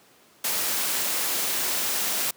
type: noise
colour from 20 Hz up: white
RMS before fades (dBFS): -26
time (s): 0.44-2.31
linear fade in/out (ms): 5
effects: pink hiss -56 dBFS RMS until 2.36 s + high-pass 200 Hz 12 dB/octave